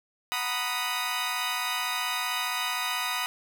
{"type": "chord", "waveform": "15% pulse", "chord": "B major seventh", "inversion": "second", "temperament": "equal", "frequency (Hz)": [740, 932.3, 987.8, 1244.5], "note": ["F#5", "A#5", "B5", "D#6"], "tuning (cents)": [0, 0, 0, 0], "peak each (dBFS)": [-29, -31, -26, -25], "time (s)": [0.32, 3.26], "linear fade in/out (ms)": 0, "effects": []}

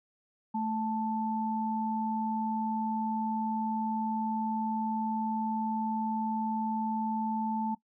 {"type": "tone pair together", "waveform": "sine", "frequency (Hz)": [220, 880], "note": ["A3", "A5"], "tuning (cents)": [0, 0], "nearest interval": "2 octaves", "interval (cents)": 2400, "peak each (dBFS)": [-31, -32], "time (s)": [0.54, 7.75], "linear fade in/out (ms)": 10, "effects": ["noise-tail reverb RT60 0.1 s tail -18 dB re dry"]}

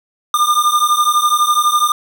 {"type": "beating tone pair", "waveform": "square", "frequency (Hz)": [1200, 1212], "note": ["D6", "D#6"], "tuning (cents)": [37, -46], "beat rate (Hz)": 12, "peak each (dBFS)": [-15, -15], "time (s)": [0.34, 1.92], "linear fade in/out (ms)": 2, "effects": []}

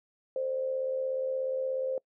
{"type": "tone with amplitude modulation", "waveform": "sine", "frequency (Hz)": 523.3, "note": "C5", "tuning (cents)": 0, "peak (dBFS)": -26, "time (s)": [0.36, 1.98], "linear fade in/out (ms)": 2, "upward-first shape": "sine", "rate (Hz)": 76.8, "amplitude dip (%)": 55, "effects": ["noise-tail reverb RT60 0.1 s tail -25 dB re dry"]}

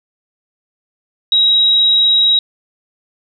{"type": "tone", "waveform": "sine", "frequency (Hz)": 3831, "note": "A#7", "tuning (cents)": 47, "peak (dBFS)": -8, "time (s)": [1.32, 2.39], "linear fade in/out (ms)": 2, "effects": []}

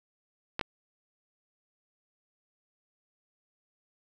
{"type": "clicks", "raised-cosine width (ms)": 0.3, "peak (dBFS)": -14, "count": 2, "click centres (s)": [0.594, 0.612], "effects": []}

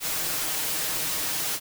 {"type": "noise with comb filter", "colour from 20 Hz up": "white", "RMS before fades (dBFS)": -28, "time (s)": [0, 1.6], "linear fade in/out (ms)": 50, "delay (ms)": 6.4, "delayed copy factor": 0.5, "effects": []}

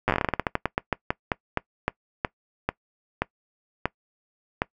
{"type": "slowing click train", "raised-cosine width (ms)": 0.5, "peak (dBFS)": -7, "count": 27, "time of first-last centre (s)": [0.08, 4.619], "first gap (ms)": 8, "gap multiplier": 1.2, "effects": ["noise-tail reverb RT60 0.1 s tail -22 dB re dry"]}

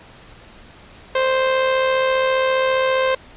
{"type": "tone with amplitude modulation", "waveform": "sawtooth", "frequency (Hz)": 523.3, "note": "C5", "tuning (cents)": 0, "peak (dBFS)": -10, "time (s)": [1.15, 3.15], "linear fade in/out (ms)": 5, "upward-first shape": "sine", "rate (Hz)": 74.9, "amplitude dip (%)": 35, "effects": ["pink hiss -44 dBFS RMS until 3.36 s", "resampled to 8000 Hz"]}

